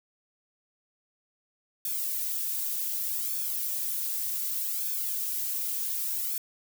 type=noise with flanger; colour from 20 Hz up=violet; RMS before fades=-31 dBFS; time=1.85-6.38 s; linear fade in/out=2 ms; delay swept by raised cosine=1 to 3.1 ms; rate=0.66 Hz; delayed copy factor=-0.9; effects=none